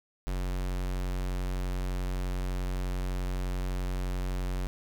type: tone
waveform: square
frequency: 45.82 Hz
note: F#1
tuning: 16 cents flat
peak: -30 dBFS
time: 0.27-4.67 s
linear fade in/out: 0 ms
effects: none